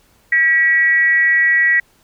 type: tone with frequency modulation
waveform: sine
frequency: 1929 Hz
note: B6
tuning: 41 cents flat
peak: -10 dBFS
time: 0.32-1.8 s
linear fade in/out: 5 ms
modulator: 308 Hz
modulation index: 0.43
effects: pink hiss -55 dBFS RMS until 2.03 s